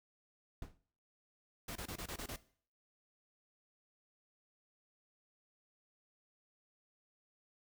brown noise with exponential decay, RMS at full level -40 dBFS, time 0.62-0.78 s, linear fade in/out 2 ms, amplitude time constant 34 ms
pink noise bursts, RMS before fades -44 dBFS, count 7, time 1.68-2.362 s, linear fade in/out 5 ms, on 76 ms, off 25 ms
effects noise-tail reverb RT60 0.5 s tail -18 dB re dry

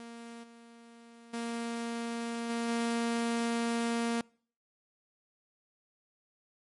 sawtooth tone with level steps, 233.1 Hz, A#3, in tune, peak -40 / -48 / -30 / -27 / -25 dBFS, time 0-4.21 s, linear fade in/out 0 ms, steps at 0.43 / 1.33 / 2.49 / 2.68 s, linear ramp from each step 10 ms, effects noise-tail reverb RT60 0.5 s tail -26 dB re dry + MP3 48 kbps

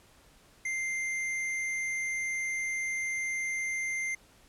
triangle tone with hard clipping, 2093 Hz, C7, in tune, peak -32 dBFS, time 0.65-4.15 s, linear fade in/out 5 ms, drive 13 dB, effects pink hiss -60 dBFS RMS until 4.48 s + low-pass 12000 Hz 12 dB/octave

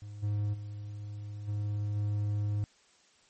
triangle tone with level steps, 103.6 Hz, G#2, 4 cents flat, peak -39 / -26 / -36 / -28 / -26 dBFS, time 0.02-2.64 s, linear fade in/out 0 ms, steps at 0.22 / 0.53 / 1.47 / 1.95 s, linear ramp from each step 20 ms, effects white hiss -64 dBFS RMS until 3.29 s + MP3 32 kbps

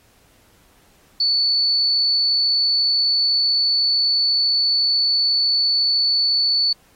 sine tone, 4466 Hz, C#8, 12 cents sharp, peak -15 dBFS, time 1.2-6.73 s, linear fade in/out 5 ms, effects pink hiss -56 dBFS RMS until 6.95 s + AAC 48 kbps

